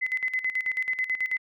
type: tone with tremolo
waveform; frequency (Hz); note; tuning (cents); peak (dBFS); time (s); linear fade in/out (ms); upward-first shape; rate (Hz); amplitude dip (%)
sine; 2031; B6; +48; -23; 0.01-1.38; 20; square; 9.2; 75
effects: none